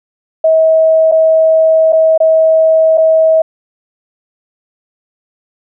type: tone with dropouts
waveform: sine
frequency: 641 Hz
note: E5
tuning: 49 cents flat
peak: -5 dBFS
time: 0.44-3.42 s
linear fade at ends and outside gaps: 5 ms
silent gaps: 1.115-1.12 / 1.924-1.929 / 2.178-2.202 / 2.975-2.979 s
effects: none